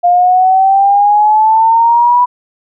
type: exponential sweep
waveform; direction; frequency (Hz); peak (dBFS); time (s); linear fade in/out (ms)
sine; up; 700 to 987.8; -5; 0.03-2.26; 20
effects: none